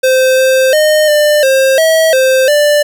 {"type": "tone with pitch steps", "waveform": "square", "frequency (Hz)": [519, 523, 613, 597, 532, 644, 523, 590], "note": ["C5", "C5", "D#5", "D5", "C5", "E5", "C5", "D5"], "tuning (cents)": [-14, -1, -26, 28, 29, -41, -1, 8], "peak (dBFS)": -7, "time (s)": [0.03, 2.83], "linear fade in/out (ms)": 10, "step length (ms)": 350, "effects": ["8-bit"]}